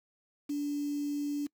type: tone with quantisation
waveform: sine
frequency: 289.7 Hz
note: D4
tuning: 24 cents flat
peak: -30 dBFS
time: 0.49-1.47 s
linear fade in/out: 10 ms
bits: 8
effects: noise-tail reverb RT60 0.1 s tail -24 dB re dry